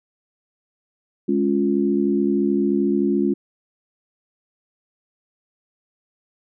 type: chord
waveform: sine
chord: Db major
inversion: second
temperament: equal with one note detuned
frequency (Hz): 207.7 / 277.2 / 350.8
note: Ab3 / Db4 / F4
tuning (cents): 0 / 0 / +8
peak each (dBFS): -21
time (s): 1.28-3.34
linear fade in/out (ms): 10
effects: none